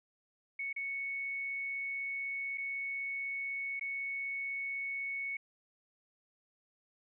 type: tone with dropouts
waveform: sine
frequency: 2216 Hz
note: C#7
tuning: 1 cent flat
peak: -35 dBFS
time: 0.59-5.37 s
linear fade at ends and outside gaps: 5 ms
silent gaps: 0.729-0.762 / 2.575-2.58 / 3.796-3.81 s
effects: none